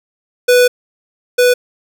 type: tone pair in turn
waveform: square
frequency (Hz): 493.9 / 493.9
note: B4 / B4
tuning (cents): 0 / 0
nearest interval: unison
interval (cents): 0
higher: neither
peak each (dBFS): -7 / -8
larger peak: first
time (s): 0.48-0.68 / 1.38-1.54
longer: first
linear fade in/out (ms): 10
effects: none